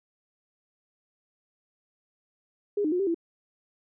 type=tone with pitch steps; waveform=sine; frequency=409.9 / 306.4 / 358.9 / 393.1 / 335.3 Hz; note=G#4 / D#4 / F4 / G4 / E4; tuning=-23 / -27 / +47 / +5 / +30 cents; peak=-23 dBFS; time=2.77-3.145 s; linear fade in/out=5 ms; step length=75 ms; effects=none